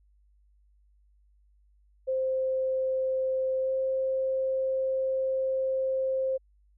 sine tone with pitch glide, 523.3 to 527.5 Hz, C5 to C5, 0 to +14 cents, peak -25 dBFS, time 2.07-6.38 s, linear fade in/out 20 ms, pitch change +14 cents, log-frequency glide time 3.6-3.72 s, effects added 50 Hz sine -60 dBFS peak until 6.77 s

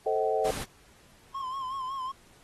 sine chord, A diminished seventh, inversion none, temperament just, 440 / 528 / 633.6 / 760.3 Hz, A4 / C5 / Eb5 / Gb5, 0 / +16 / +31 / +47 cents, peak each -28 / -32 / -31 / -30 dBFS, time 0.06-0.51 s, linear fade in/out 5 ms
pink noise, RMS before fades -37 dBFS, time 0.44-0.65 s, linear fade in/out 20 ms
triangle tone with vibrato, 1056 Hz, C6, 16 cents sharp, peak -30 dBFS, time 1.34-2.12 s, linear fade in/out 10 ms, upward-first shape sine, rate 5.4 Hz, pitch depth 67 cents each way
effects pink hiss -59 dBFS RMS until 2.43 s + AAC 32 kbps

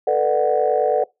sine chord, B minor seventh, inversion third, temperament just, 444.5 / 493.9 / 592.7 / 740.8 Hz, A4 / B4 / D5 / F#5, +18 / 0 / +16 / +2 cents, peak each -20 dBFS, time 0.07-1.04 s, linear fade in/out 5 ms, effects noise-tail reverb RT60 0.2 s tail -23 dB re dry + tanh soft clip ceiling -6 dBFS

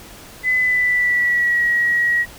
sine tone with pitch glide, 2012 to 1907.9 Hz, B6 to A#6, +32 to +40 cents, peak -14 dBFS, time 0.43-2.26 s, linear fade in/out 50 ms, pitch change -92 cents, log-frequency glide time 0.58-1.65 s, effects pink hiss -40 dBFS RMS until 2.38 s

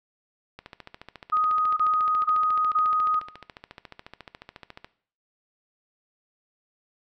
click train, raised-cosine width 0.3 ms, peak -24 dBFS, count 61, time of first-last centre 0.59-4.845 s, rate 14.1 Hz
sine tone bursts, 1249 Hz, D#6, 6 cents sharp, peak -19 dBFS, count 4, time 1.32-3.198 s, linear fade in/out 10 ms, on 450 ms, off 26 ms
effects noise-tail reverb RT60 0.5 s tail -17 dB re dry

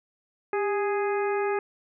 harmonic tone with a mistuned harmonic, 415.3 Hz, G#4, in tune, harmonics 1 / 2 / 3 / 4 / 5 / 6, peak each -25 / -31 / -35 / -37 / -39 / -41 dBFS, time 0.53-1.59 s, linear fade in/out 2 ms, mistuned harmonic 1, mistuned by -61 cents, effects none

